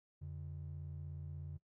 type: ring-modulated tone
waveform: triangle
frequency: 115.3 Hz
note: A#2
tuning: 19 cents flat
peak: -37 dBFS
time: 0.21-1.58 s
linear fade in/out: 20 ms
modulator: 28.3 Hz
effects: noise-tail reverb RT60 0.1 s tail -20 dB re dry + tanh soft clip ceiling -38 dBFS